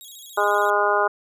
15% pulse tone with vibrato, 3556 Hz, A7, 18 cents sharp, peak -33 dBFS, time 0.01-0.7 s, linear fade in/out 0 ms, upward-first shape square, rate 14 Hz, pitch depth 110 cents each way
harmonic tone, 205.4 Hz, G#3, 19 cents flat, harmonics 2 / 3 / 4 / 5 / 6 / 7, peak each -24 / -24 / -24 / -24 / -24 / -24 dBFS, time 0.37-1.08 s, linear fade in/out 10 ms
effects none

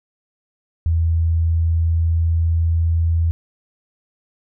sine tone with pitch glide, 82.41 to 82.89 Hz, E2 to E2, 0 to +10 cents, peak -14 dBFS, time 0.86-3.31 s, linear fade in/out 0 ms, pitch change +10 cents, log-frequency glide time 1.21-3.14 s, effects none

